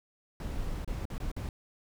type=noise with dropouts; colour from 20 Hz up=brown; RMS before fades=-35 dBFS; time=0.4-1.49 s; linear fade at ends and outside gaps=2 ms; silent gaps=0.847-0.876 / 1.054-1.101 / 1.181-1.201 / 1.316-1.364 s; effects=none